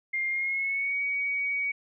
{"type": "tone with pitch glide", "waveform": "sine", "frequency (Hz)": [2115, 2254], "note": ["C7", "C#7"], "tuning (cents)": [18, 28], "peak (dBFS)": -26, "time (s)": [0.13, 1.72], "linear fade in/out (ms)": 10, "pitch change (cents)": 110, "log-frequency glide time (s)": [0.29, 0.98], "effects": []}